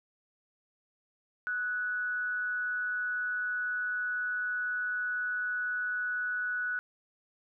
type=tone with amplitude modulation; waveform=sine; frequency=1478 Hz; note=F#6; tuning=2 cents flat; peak=-28 dBFS; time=1.47-6.79 s; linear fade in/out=0 ms; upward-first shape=sine; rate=202 Hz; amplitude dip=40%; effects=none